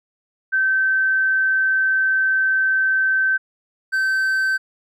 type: tone pair in turn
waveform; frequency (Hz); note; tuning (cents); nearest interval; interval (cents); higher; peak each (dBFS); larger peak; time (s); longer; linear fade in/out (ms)
sine / triangle; 1545 / 1545; G6 / G6; -26 / -26; unison; 0; neither; -15; neither; 0.52-3.38 / 3.92-4.58; first; 20
effects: none